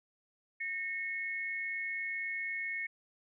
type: tone pair together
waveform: sine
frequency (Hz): 1838 / 2188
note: A#6 / C#7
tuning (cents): -25 / -23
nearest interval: minor third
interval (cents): 302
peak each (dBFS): -39 / -36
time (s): 0.6-2.87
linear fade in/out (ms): 10
effects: none